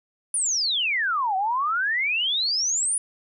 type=exponential two-way sweep; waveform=sine; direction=down then up; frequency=9910 to 740 to 9910 Hz; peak=-21 dBFS; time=0.34-2.98 s; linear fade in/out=2 ms; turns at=1.36 s; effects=none